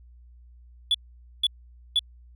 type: tone bursts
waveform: triangle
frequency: 3432 Hz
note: A7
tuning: 44 cents flat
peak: -16 dBFS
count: 3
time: 0.91-1.992 s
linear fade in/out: 2 ms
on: 34 ms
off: 490 ms
effects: tanh soft clip ceiling -13 dBFS + added 60 Hz sine -48 dBFS peak until 2.35 s